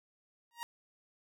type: tone with exponential growth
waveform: sawtooth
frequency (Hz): 941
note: A#5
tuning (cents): +16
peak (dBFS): -31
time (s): 0.51-0.63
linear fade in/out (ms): 0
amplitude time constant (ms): 24
effects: none